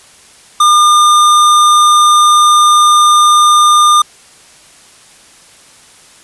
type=tone; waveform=square; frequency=1207 Hz; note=D6; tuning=47 cents sharp; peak=-5 dBFS; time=0.6-4.02 s; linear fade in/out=5 ms; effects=white hiss -41 dBFS RMS until 6.23 s + resampled to 24000 Hz